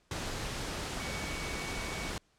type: tone in noise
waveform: sine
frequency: 2245 Hz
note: C#7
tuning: 21 cents sharp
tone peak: -43 dBFS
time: 1-2.1 s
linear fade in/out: 2 ms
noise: pink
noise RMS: -37 dBFS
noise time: 0.11-2.18 s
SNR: -9 dB
effects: pink hiss -70 dBFS RMS until 2.38 s + low-pass 8000 Hz 12 dB/octave